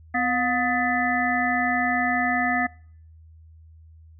harmonic tone with a mistuned harmonic, 250.7 Hz, B3, 26 cents sharp, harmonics 1 / 3 / 5 / 7 / 8, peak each -27 / -25 / -31 / -26 / -28 dBFS, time 0.14-2.67 s, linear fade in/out 10 ms, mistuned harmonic 3, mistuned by -78 cents, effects noise-tail reverb RT60 0.6 s tail -25 dB re dry + added 80 Hz sine -46 dBFS peak until 4.19 s

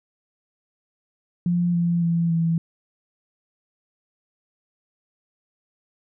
sine tone with pitch steps, 174.61 / 171.51 / 168.47 / 165.48 Hz, F3 / F3 / E3 / E3, 0 / -31 / +38 / +7 cents, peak -18 dBFS, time 1.46-2.58 s, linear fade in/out 2 ms, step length 280 ms, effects none

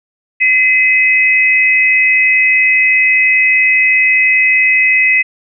sine tone pair together, 2038 / 2545 Hz, C7 / D#7, -46 / +39 cents, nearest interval major third, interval 385 cents, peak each -10 dBFS, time 0.4-5.23 s, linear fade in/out 20 ms, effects none

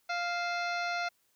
harmonic tone with a mistuned harmonic, 698.5 Hz, F5, in tune, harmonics 1 / 2 / 3 / 4 / 5 / 6 / 7 / 8 / 9, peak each -34 / -35 / -39 / -43 / -49 / -43 / -52 / -50 / -57 dBFS, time 0.09-1.09 s, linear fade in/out 10 ms, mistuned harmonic 4, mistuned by -120 cents, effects white hiss -72 dBFS RMS until 1.35 s

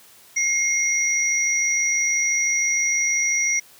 sine tone pair together, 2140 / 5773 Hz, C7 / F#8, +38 / -44 cents, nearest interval octave + perfect fourth, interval 1718 cents, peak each -21 dBFS, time 0.36-3.6 s, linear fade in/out 10 ms, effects white hiss -50 dBFS RMS until 3.79 s + high-pass 80 Hz 12 dB/octave

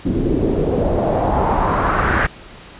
pink noise with low-pass filter sweep, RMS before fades -17 dBFS, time 0.05-2.27 s, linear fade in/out 10 ms, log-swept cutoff 280 to 1700 Hz, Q 3, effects pink hiss -39 dBFS RMS until 2.79 s + resampled to 8000 Hz

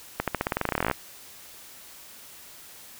accelerating click train, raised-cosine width 0.5 ms, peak -9 dBFS, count 20, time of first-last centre 0.2-0.913 s, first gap 77 ms, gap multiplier 0.91, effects white hiss -47 dBFS RMS until 2.99 s

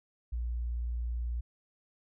sine tone, 59.2 Hz, A#1, 27 cents sharp, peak -31 dBFS, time 0.32-1.41 s, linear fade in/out 10 ms, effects none

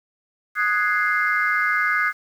sine chord, Ab dominant seventh, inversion second, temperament equal, 1244.5 / 1480 / 1661.2 / 2093 Hz, Eb6 / Gb6 / Ab6 / C7, 0 / 0 / 0 / 0 cents, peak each -23 dBFS, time 0.55-2.13 s, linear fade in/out 50 ms, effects tanh soft clip ceiling -9 dBFS + 8-bit

